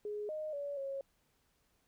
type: tone with pitch steps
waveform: sine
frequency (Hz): 417.6 / 617 / 571 / 547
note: G#4 / D#5 / D5 / C#5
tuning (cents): +10 / -15 / -49 / -23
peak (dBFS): -37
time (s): 0.05-1.01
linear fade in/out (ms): 2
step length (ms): 240
effects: pink hiss -75 dBFS RMS until 1.87 s